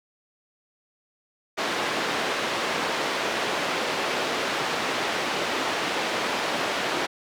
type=band-pass noise; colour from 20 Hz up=pink; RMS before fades=-27 dBFS; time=1.57-7.07 s; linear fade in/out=20 ms; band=370 to 3900 Hz; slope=12 dB/octave; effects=none